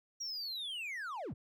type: linear sweep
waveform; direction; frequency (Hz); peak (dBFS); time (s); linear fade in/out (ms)
triangle; down; 5720 to 58.6; -37; 0.2-1.34; 10
effects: none